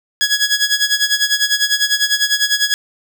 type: tone with tremolo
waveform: 15% pulse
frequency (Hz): 1673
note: G#6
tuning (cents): +12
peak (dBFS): -4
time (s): 0.21-2.74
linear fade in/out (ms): 0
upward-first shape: sine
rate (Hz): 10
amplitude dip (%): 80
effects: none